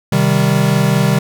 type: chord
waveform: square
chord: C minor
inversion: none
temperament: equal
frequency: 130.81 / 155.56 / 196 Hz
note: C3 / Eb3 / G3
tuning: 0 / 0 / 0 cents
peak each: -16 dBFS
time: 0.12-1.19 s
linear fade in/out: 5 ms
effects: none